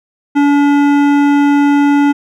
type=tone with hard clipping; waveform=sine; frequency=286.3 Hz; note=D4; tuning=44 cents flat; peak=-9 dBFS; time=0.35-2.13 s; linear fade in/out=20 ms; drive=14 dB; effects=none